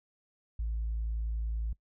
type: tone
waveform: sine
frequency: 55.4 Hz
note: A1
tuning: 13 cents sharp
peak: -29 dBFS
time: 0.59-1.73 s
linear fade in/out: 5 ms
effects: noise-tail reverb RT60 0.1 s tail -21 dB re dry + tanh soft clip ceiling -27 dBFS